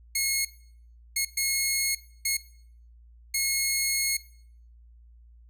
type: tone bursts at uneven times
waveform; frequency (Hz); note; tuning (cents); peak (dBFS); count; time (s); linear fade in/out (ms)
10% pulse; 2168; C#7; -39; -15; 5; 0.15-0.45 / 1.16-1.25 / 1.37-1.95 / 2.25-2.37 / 3.34-4.17; 5
effects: noise-tail reverb RT60 0.6 s tail -19 dB re dry + added 58 Hz sine -50 dBFS peak until 5.49 s